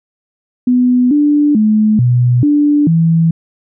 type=tone with pitch steps; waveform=sine; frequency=248.7 / 293.9 / 214.6 / 122.9 / 293.2 / 164.5 Hz; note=B3 / D4 / A3 / B2 / D4 / E3; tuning=+12 / +1 / -43 / -8 / -3 / -3 cents; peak=-7 dBFS; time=0.67-3.31 s; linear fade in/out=5 ms; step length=440 ms; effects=none